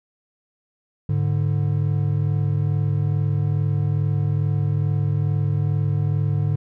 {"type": "tone pair together", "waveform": "triangle", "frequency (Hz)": [104.49, 146.83], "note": ["G#2", "D3"], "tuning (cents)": [11, 0], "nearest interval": "tritone", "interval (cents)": 589, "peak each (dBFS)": [-19, -19], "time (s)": [1.09, 6.56], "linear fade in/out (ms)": 5, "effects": []}